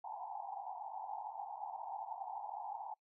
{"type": "band-pass noise", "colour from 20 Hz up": "pink", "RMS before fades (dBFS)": -45, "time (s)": [0.04, 2.94], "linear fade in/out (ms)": 5, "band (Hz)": [740, 920], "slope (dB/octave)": 96, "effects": ["noise-tail reverb RT60 0.1 s tail -24 dB re dry"]}